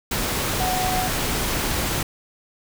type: tone in noise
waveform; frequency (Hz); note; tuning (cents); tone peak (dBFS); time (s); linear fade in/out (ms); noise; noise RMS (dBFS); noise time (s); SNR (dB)
sine; 740; F#5; 0; -23; 0.6-1.08; 5; pink; -24; 0.11-2.03; -2
effects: none